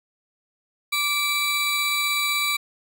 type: tone cluster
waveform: 40% pulse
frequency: 1167 / 2318 / 3925 Hz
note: D6 / D7 / B7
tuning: -11 / -23 / -11 cents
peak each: -28 / -23 / -25 dBFS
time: 0.92-2.57 s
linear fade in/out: 10 ms
effects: none